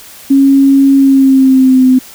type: tone with pitch glide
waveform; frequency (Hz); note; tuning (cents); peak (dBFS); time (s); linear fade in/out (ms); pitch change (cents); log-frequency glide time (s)
sine; 273.9 to 257; C#4 to C4; -21 to -31; -3; 0.3-1.99; 10; -110; 0.96-1.86
effects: white hiss -34 dBFS RMS until 2.14 s